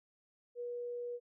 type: tone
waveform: sine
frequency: 483.1 Hz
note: B4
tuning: 38 cents flat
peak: -38 dBFS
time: 0.55-1.2 s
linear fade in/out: 50 ms
effects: none